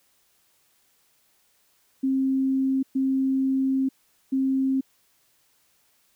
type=tone bursts at uneven times; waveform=sine; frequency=266.3 Hz; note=C4; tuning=31 cents sharp; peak=-20 dBFS; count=3; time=2.03-2.83 / 2.95-3.89 / 4.32-4.81 s; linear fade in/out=10 ms; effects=white hiss -65 dBFS RMS until 6.15 s